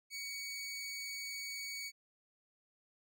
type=tone; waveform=20% pulse; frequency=2246 Hz; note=C#7; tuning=22 cents sharp; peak=-36 dBFS; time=0.1-1.92 s; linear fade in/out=50 ms; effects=none